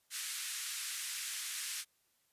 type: band-pass noise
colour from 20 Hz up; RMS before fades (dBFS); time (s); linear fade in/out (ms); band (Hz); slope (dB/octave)
white; -41; 0.1-1.85; 50; 1500 to 11000; 24
effects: white hiss -75 dBFS RMS until 2.32 s + resampled to 32000 Hz